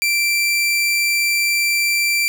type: tone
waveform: sawtooth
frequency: 2349 Hz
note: D7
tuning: in tune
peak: -12 dBFS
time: 0.02-2.28 s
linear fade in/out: 0 ms
effects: none